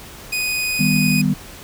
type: tone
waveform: sawtooth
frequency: 2489 Hz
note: D#7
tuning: in tune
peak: -16 dBFS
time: 0.32-1.22 s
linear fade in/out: 10 ms
type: chord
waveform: sine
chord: Eb augmented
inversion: none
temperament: equal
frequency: 155.56 / 196 / 246.9 Hz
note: Eb3 / G3 / B3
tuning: 0 / 0 / 0 cents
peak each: -19 / -18 / -20 dBFS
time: 0.79-1.34 s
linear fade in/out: 10 ms
effects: pink hiss -38 dBFS RMS until 1.63 s